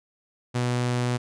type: tone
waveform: sawtooth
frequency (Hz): 122.9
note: B2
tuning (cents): -8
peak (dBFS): -19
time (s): 0.54-1.18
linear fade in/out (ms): 20
effects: resampled to 22050 Hz